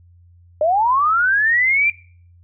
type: linear sweep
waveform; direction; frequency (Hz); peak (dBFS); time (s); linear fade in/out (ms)
sine; up; 587.3 to 2392; -13; 0.61-1.9; 2
effects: noise-tail reverb RT60 0.5 s tail -21 dB re dry + added 87 Hz sine -46 dBFS peak until 2.43 s